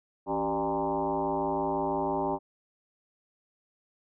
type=tone with frequency modulation; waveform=sine; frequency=596 Hz; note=D5; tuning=25 cents sharp; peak=-26 dBFS; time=0.26-2.39 s; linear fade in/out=50 ms; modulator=106 Hz; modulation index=3.5; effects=none